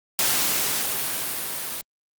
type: noise with level ramp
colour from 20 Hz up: white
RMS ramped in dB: -21 to -31 dBFS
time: 0.19-1.81 s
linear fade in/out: 0 ms
effects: high-pass 100 Hz 12 dB/octave + Opus 48 kbps